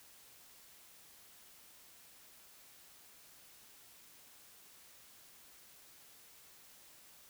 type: silence
effects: white hiss -60 dBFS RMS until 7.29 s